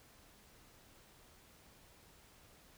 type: silence
effects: pink hiss -63 dBFS RMS until 2.77 s